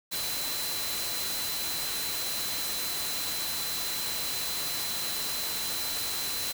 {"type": "tone in noise", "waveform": "sine", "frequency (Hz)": 4047, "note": "B7", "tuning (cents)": 42, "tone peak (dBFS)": -35, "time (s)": [0.11, 6.53], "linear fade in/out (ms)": 20, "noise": "white", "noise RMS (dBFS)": -33, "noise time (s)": [0.11, 6.53], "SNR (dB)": -5, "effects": []}